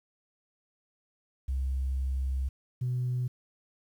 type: tone pair in turn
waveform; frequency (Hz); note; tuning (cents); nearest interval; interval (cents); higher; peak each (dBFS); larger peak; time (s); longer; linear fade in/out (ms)
sine; 66.2 / 124.97; C2 / B2; +21 / +21; major seventh; 1100; second; -26; neither; 1.48-2.49 / 2.81-3.28; first; 10
effects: tanh soft clip ceiling -24 dBFS + 10-bit